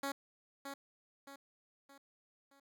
10% pulse tone with echo, 277.2 Hz, C#4, in tune, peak -28 dBFS, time 0.03-0.12 s, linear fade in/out 5 ms, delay 620 ms, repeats 4, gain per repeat -7 dB, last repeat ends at 2.6 s, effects none

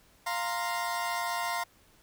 30% pulse chord, F suspended fourth, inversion none, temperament equal, 698.5 / 932.3 / 1046.5 Hz, F5 / Bb5 / C6, 0 / 0 / 0 cents, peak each -32 dBFS, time 0.26-1.64 s, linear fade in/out 10 ms, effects pink hiss -62 dBFS RMS until 2.02 s

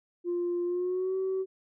sine tone with pitch glide, 350 to 379.5 Hz, F4 to F#4, +4 to +44 cents, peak -26 dBFS, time 0.24-1.46 s, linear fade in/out 50 ms, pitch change +140 cents, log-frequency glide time 0.65-1.16 s, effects tanh soft clip ceiling -24 dBFS

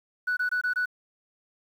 sine tone bursts, 1480 Hz, F#6, in tune, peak -22 dBFS, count 5, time 0.27-0.858 s, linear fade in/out 10 ms, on 100 ms, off 22 ms, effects tanh soft clip ceiling -21 dBFS + 9-bit

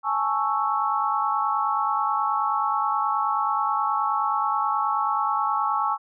sine chord, A major seventh, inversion third, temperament equal, 830.6 / 880 / 1108.7 / 1318.5 Hz, G#5 / A5 / C#6 / E6, 0 / 0 / 0 / 0 cents, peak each -27 / -28 / -25 / -27 dBFS, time 0.03-5.98 s, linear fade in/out 50 ms, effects none

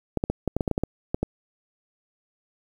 clicks, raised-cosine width 2 ms, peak -10 dBFS, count 12, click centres 0.173 / 0.239 / 0.3 / 0.477 / 0.566 / 0.608 / 0.678 / 0.713 / 0.779 / 0.836 / 1.145 / 1.23 s, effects 8-bit

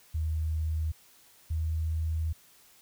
sine tone pair in turn, 78.8 / 79.85 Hz, D#2 / D#2, +23 / +45 cents, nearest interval unison, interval 22 cents, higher second, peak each -27 dBFS, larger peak neither, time 0.14-0.92 / 1.5-2.33 s, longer second, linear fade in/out 10 ms, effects white hiss -59 dBFS RMS until 2.81 s

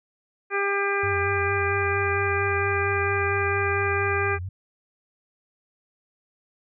harmonic tone, 399.5 Hz, G4, 33 cents sharp, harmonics 1 / 2 / 3 / 4 / 5 / 6, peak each -26 / -32 / -29 / -28 / -32 / -30 dBFS, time 0.5-4.39 s, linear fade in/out 50 ms
sine tone with vibrato, 91.9 Hz, F#2, 11 cents flat, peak -29 dBFS, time 1.03-4.49 s, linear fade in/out 5 ms, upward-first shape sine, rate 4.4 Hz, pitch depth 100 cents each way
effects none

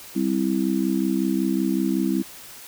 sine chord, C major, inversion second, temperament just, 196.22 / 261.6 / 327 Hz, G3 / C4 / E4, +2 / 0 / -14 cents, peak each -24 dBFS, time 0.15-2.23 s, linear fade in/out 20 ms, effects white hiss -42 dBFS RMS until 2.67 s

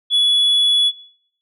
sine tone, 3402 Hz, G#7, 41 cents sharp, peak -9 dBFS, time 0.1-0.92 s, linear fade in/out 50 ms, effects noise-tail reverb RT60 0.7 s tail -24 dB re dry + tanh soft clip ceiling -11 dBFS

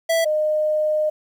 square / sine tone pair in turn, 659.3 / 612.7 Hz, E5 / D#5, 0 / -27 cents, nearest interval minor second, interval 127 cents, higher first, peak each -17 dBFS, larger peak neither, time 0.09-0.25 / 0.25-1.1 s, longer second, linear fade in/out 10 ms, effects 9-bit

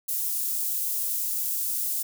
white high-pass noise, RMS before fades -28 dBFS, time 0.08-2.03 s, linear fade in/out 10 ms, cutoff 9600 Hz, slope 12 dB/octave, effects none

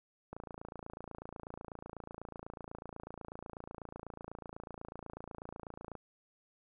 click train, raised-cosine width 1 ms, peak -30 dBFS, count 159, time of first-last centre 0.33-5.953 s, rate 28.1 Hz, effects none

